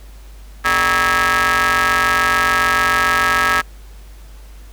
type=ring-modulated tone; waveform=sawtooth; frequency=175.7 Hz; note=F3; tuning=11 cents sharp; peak=-6 dBFS; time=0.64-3.62 s; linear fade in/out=20 ms; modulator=1470 Hz; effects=added 50 Hz sine -35 dBFS peak until 4.72 s + pink hiss -48 dBFS RMS until 4.72 s